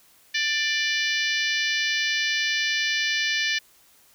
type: harmonic tone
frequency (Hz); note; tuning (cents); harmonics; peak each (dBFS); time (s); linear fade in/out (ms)
590; D5; +8; 3 / 4 / 5 / 6 / 7 / 8 / 9 / 10; -26 / -28 / -30 / -32 / -33 / -34 / -35 / -36; 0.34-3.59; 10
effects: white hiss -57 dBFS RMS until 4.14 s